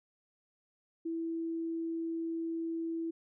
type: tone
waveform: sine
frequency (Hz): 329.6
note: E4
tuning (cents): 0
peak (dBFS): -33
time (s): 1.05-3.11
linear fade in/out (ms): 10
effects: none